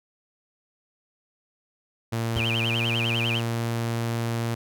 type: tone with pitch glide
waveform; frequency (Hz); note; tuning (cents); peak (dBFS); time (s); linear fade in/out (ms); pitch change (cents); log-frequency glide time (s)
sawtooth; 114.8 to 116.2; A#2 to A#2; -26 to -5; -21; 2.12-4.55; 10; +21; 2.57-2.82
type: tone with vibrato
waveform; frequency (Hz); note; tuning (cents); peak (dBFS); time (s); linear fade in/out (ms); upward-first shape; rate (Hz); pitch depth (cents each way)
sine; 2756; F7; -24; -25; 2.35-3.42; 50; sine; 10; 250
type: tone with exponential decay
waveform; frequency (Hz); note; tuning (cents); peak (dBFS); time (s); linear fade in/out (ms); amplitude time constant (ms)
square; 81.3; E2; -23; -24; 2.36-2.47; 5; 22
effects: none